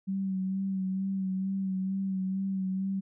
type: tone with vibrato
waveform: sine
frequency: 191.1 Hz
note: G3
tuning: 44 cents flat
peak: -28 dBFS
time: 0.07-3.01 s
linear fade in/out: 20 ms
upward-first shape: sine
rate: 2.2 Hz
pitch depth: 29 cents each way
effects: none